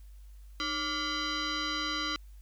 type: tone with frequency modulation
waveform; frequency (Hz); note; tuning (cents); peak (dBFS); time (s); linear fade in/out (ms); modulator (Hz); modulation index
sine; 1407; F6; +12; -30; 0.6-2.16; 0; 857; 4.1
effects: added 50 Hz sine -47 dBFS peak until 2.41 s + white hiss -68 dBFS RMS until 2.41 s